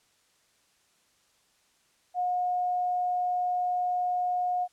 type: tone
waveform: sine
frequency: 721 Hz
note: F#5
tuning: 45 cents flat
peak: -25 dBFS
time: 2.14-4.68 s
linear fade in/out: 50 ms
effects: white hiss -67 dBFS RMS until 4.72 s + low-pass 9000 Hz 12 dB/octave